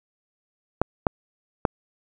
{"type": "clicks", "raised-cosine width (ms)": 1, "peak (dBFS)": -4, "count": 3, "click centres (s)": [0.816, 1.068, 1.652], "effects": []}